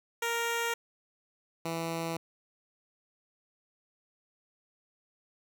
10% pulse tone pair in turn, 466.2 / 165.35 Hz, A#4 / E3, 0 / +6 cents, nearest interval octave + tritone, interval 1794 cents, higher first, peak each -21 / -24 dBFS, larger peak first, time 0.22-0.74 / 1.65-2.17 s, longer neither, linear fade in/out 5 ms, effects none

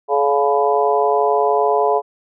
harmonic tone with a mistuned harmonic, 142.2 Hz, C#3, 45 cents sharp, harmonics 3 / 4 / 5 / 6 / 7, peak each -17 / -22 / -18 / -22 / -21 dBFS, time 0.08-2.02 s, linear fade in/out 50 ms, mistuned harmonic 5, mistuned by -26 cents, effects none

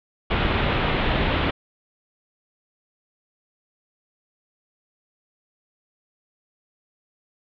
pink low-pass noise, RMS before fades -22 dBFS, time 0.3-1.51 s, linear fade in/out 10 ms, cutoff 3600 Hz, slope 48 dB/octave, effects none

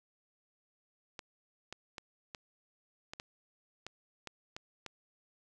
clicks, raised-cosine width 0.2 ms, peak -25 dBFS, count 10, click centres 1.192 / 1.726 / 1.982 / 2.348 / 3.135 / 3.199 / 3.866 / 4.273 / 4.565 / 4.863 s, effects none

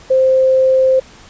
sine tone, 523.3 Hz, C5, in tune, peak -8 dBFS, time 0.1-1 s, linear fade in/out 10 ms, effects pink hiss -41 dBFS RMS until 1.29 s + resampled to 16000 Hz

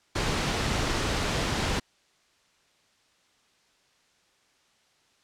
pink noise, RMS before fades -27 dBFS, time 0.15-1.8 s, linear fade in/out 10 ms, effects white hiss -65 dBFS RMS until 5.23 s + low-pass 6000 Hz 12 dB/octave

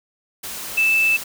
sine tone in noise, 2637 Hz, E7, in tune, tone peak -14 dBFS, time 0.77-1.17 s, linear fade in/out 10 ms, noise white, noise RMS -31 dBFS, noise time 0.43-1.24 s, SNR +14 dB, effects none

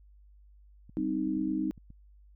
clicks, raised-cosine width 5 ms, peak -38 dBFS, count 9, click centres 0.895 / 1 / 1.273 / 1.369 / 1.415 / 1.478 / 1.514 / 1.778 / 1.904 s
sine chord, C minor, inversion second, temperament equal, 196 / 261.6 / 311.1 Hz, G3 / C4 / Eb4, 0 / 0 / 0 cents, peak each -35 / -33 / -30 dBFS, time 0.97-1.71 s, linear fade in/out 0 ms
effects added 50 Hz sine -54 dBFS peak until 2.35 s

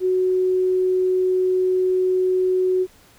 sine tone, 370 Hz, F#4, in tune, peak -16 dBFS, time 0-2.87 s, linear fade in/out 50 ms, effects pink hiss -52 dBFS RMS until 3.18 s

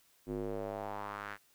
square tone with band-pass filter sweep, 51.1 Hz, G#1, 27 cents flat, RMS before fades -40 dBFS, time 0.26-1.38 s, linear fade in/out 50 ms, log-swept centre 310 to 1700 Hz, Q 2.5, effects white hiss -68 dBFS RMS until 1.54 s

